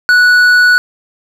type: tone with hard clipping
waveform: sine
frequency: 1474 Hz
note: F#6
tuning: 7 cents flat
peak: -6 dBFS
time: 0.09-0.78 s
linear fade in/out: 0 ms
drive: 6 dB
effects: none